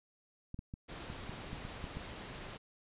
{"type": "clicks", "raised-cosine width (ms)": 5, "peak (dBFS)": -30, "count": 9, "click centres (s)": [0.544, 0.591, 0.739, 1.101, 1.295, 1.531, 1.651, 1.842, 1.97]}
{"type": "noise", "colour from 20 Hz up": "pink", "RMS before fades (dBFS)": -46, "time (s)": [0.88, 2.58], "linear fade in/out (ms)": 20}
{"effects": ["resampled to 8000 Hz"]}